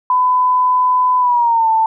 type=tone with pitch glide; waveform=sine; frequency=1004 to 889.3 Hz; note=B5 to A5; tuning=+28 to +18 cents; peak=-10 dBFS; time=0.1-1.86 s; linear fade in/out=2 ms; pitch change=-210 cents; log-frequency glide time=1.19-1.69 s; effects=none